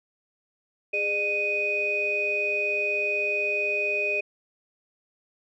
sine tone cluster, 411.7 / 604 / 2492 Hz, G#4 / D5 / D#7, -15 / +48 / +2 cents, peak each -31 / -31 / -24 dBFS, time 0.93-4.21 s, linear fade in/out 10 ms, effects tanh soft clip ceiling -15 dBFS

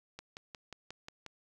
click train, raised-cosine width 0.2 ms, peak -27 dBFS, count 7, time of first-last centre 0.19-1.263 s, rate 5.59 Hz, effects 10-bit

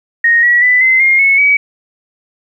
sine tone with pitch steps, 1864.7 / 1927.1 / 1991.6 / 2058 / 2127 / 2198 / 2272 Hz, A#6 / B6 / B6 / C7 / C7 / C#7 / C#7, 0 / -43 / +14 / -29 / +28 / -15 / +42 cents, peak -6 dBFS, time 0.24-1.57 s, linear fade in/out 5 ms, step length 190 ms, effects 8-bit

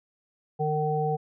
harmonic tone, 152.3 Hz, D#3, 37 cents flat, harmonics 1 / 3 / 5, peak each -28 / -28 / -28 dBFS, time 0.59-1.17 s, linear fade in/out 20 ms, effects none

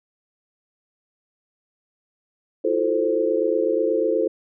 sine chord, F major seventh, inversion third, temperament equal with one note detuned, 329.6 / 357.8 / 440 / 523.3 Hz, E4 / F4 / A4 / C5, 0 / +42 / 0 / 0 cents, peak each -25 / -26 / -22 / -23 dBFS, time 2.64-4.28 s, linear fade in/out 10 ms, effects none

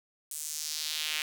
sawtooth tone with high-pass filter sweep, 153.6 Hz, D#3, 22 cents flat, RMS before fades -35 dBFS, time 0.31-1.22 s, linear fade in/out 0 ms, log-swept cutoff 8800 to 2500 Hz, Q 1.9, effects 9-bit

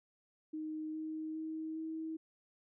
sine tone with pitch steps, 311.1 / 314 / 316.9 / 319.8 Hz, D#4 / D#4 / D#4 / D#4, 0 / +16 / +32 / +48 cents, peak -38 dBFS, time 0.53-2.17 s, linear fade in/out 10 ms, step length 410 ms, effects none

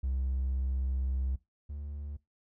triangle tone pair in turn, 65.41 / 72.51 Hz, C2 / D2, 0 / -22 cents, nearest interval major second, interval 178 cents, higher second, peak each -26 / -35 dBFS, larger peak first, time 0.03-1.36 / 1.69-2.17 s, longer first, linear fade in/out 10 ms, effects noise-tail reverb RT60 0.2 s tail -21 dB re dry + tanh soft clip ceiling -23 dBFS

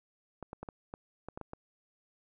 clicks, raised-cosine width 1 ms, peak -27 dBFS, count 9, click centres 0.427 / 0.531 / 0.63 / 0.688 / 0.939 / 1.286 / 1.375 / 1.413 / 1.534 s, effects none

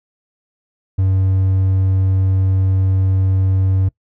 triangle tone, 95.1 Hz, F#2, 48 cents sharp, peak -10 dBFS, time 0.98-3.89 s, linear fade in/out 10 ms, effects noise-tail reverb RT60 0.1 s tail -22 dB re dry

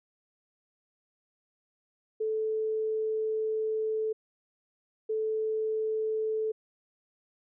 sine tone pair in turn, 436.9 / 436.9 Hz, A4 / A4, -12 / -12 cents, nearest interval unison, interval 0 cents, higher neither, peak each -27 dBFS, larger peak neither, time 2.2-4.13 / 5.09-6.52 s, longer first, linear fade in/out 10 ms, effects none

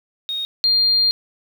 sine tone pair in turn, 3728 / 4200 Hz, A#7 / C8, -1 / +6 cents, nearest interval major second, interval 207 cents, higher second, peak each -22 / -13 dBFS, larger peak second, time 0.29-0.45 / 0.64-1.11 s, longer second, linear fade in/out 0 ms, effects 7-bit

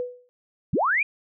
sine tone with exponential decay, 493.9 Hz, B4, in tune, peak -23 dBFS, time 0-0.29 s, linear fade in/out 0 ms, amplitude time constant 63 ms
sine linear sweep, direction up, 91.1 to 2489 Hz, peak -19 dBFS, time 0.73-1.03 s, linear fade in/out 5 ms
effects none

